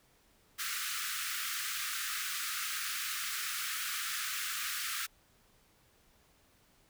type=high-pass noise; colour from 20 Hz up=pink; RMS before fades=-37 dBFS; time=0.58-5.07 s; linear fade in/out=20 ms; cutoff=1200 Hz; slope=96 dB/octave; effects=pink hiss -67 dBFS RMS until 6.89 s